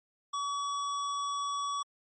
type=tone; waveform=square; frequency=1135 Hz; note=C#6; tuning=41 cents sharp; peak=-32 dBFS; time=0.33-1.83 s; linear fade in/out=10 ms; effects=MP3 32 kbps